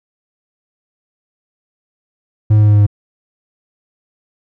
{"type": "tone with pitch steps", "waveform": "triangle", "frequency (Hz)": [107, 106.14, 105.28, 104.44, 103.59, 102.76], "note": ["A2", "G#2", "G#2", "G#2", "G#2", "G#2"], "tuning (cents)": [-48, 38, 24, 10, -4, -18], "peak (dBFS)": -4, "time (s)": [2.5, 2.866], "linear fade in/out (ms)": 10, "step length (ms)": 61, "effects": []}